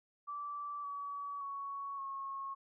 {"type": "tone with pitch steps", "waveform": "sine", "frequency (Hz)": [1162, 1138.1, 1114.7, 1091.7], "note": ["D6", "C#6", "C#6", "C#6"], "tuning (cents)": [-19, 45, 9, -27], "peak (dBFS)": -39, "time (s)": [0.27, 2.55], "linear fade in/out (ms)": 20, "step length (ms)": 570, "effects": []}